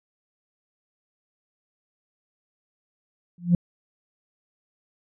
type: tone with exponential growth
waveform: sine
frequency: 174.61 Hz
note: F3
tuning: in tune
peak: -9 dBFS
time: 3.38-3.55 s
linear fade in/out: 2 ms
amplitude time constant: 36 ms
effects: tanh soft clip ceiling -10 dBFS